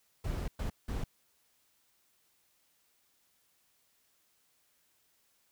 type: noise bursts at uneven times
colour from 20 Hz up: brown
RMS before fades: -35 dBFS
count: 3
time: 0.24-0.48 / 0.59-0.7 / 0.88-1.04 s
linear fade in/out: 5 ms
effects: white hiss -72 dBFS RMS until 5.51 s